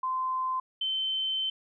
sine tone pair in turn, 1034 / 3083 Hz, C6 / G7, -21 / -29 cents, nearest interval octave + perfect fifth, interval 1892 cents, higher second, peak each -27 dBFS, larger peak neither, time 0.03-0.6 / 0.81-1.5 s, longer second, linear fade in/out 5 ms, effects none

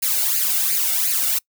blue noise with flanger, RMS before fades -20 dBFS, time 0.02-1.39 s, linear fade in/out 10 ms, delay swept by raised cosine 0.43 to 1.43 ms, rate 2.8 Hz, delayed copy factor +0.8, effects noise-tail reverb RT60 0.1 s tail -25 dB re dry

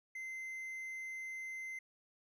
triangle tone, 2070 Hz, C7, 19 cents flat, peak -40 dBFS, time 0.15-1.79 s, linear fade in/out 5 ms, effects none

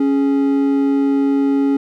triangle tone pair together, 277 / 417.8 Hz, C#4 / G#4, -1 / +10 cents, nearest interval perfect fifth, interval 711 cents, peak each -11 / -21 dBFS, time 0-1.77 s, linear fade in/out 5 ms, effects none

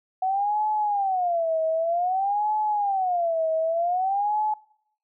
sine tone with vibrato, 740 Hz, F#5, in tune, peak -21 dBFS, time 0.22-4.54 s, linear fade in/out 5 ms, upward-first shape sine, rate 0.53 Hz, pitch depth 250 cents each way, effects noise-tail reverb RT60 0.7 s tail -23 dB re dry

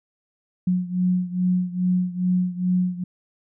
sine beating tone pair, 180.6 / 183 Hz, F#3 / F#3, -42 / -19 cents, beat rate 2.4 Hz, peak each -21 / -24 dBFS, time 0.67-3.04 s, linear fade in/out 5 ms, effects none

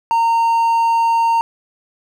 triangle tone, 920 Hz, A#5, 23 cents flat, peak -10 dBFS, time 0.11-1.41 s, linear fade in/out 0 ms, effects none

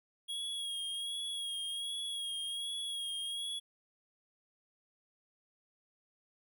square tone with vibrato, 3300 Hz, G#7, 12 cents flat, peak -37 dBFS, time 0.28-3.6 s, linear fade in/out 20 ms, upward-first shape sine, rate 1.3 Hz, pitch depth 38 cents each way, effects none

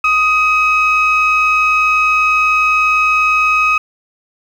sine tone pair together, 1248.5 / 2548 Hz, D#6 / D#7, +6 / +41 cents, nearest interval octave, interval 1235 cents, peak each -11 dBFS, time 0.04-3.78 s, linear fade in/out 5 ms, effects tanh soft clip ceiling -5 dBFS + 7-bit

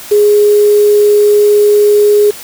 sine tone with quantisation, 415.3 Hz, G#4, in tune, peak -4 dBFS, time 0.11-2.31 s, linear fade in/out 10 ms, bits 4, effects white hiss -29 dBFS RMS until 2.43 s

